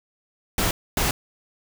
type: noise bursts at uneven times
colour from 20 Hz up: pink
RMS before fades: -22 dBFS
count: 2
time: 0.58-0.71 / 0.97-1.11 s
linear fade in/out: 2 ms
effects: none